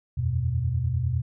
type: chord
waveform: sine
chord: E suspended second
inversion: none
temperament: equal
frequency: 82.41 / 92.5 / 123.47 Hz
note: E2 / F#2 / B2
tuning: 0 / 0 / 0 cents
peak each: -28 / -29 / -25 dBFS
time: 0.17-1.22 s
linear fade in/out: 10 ms
effects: none